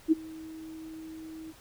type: tone with ADSR envelope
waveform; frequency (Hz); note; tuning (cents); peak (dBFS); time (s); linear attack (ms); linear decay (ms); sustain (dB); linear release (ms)
sine; 318.9; D#4; +43; -16; 0.08-1.53; 39; 20; -24; 30
effects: pink hiss -55 dBFS RMS until 1.6 s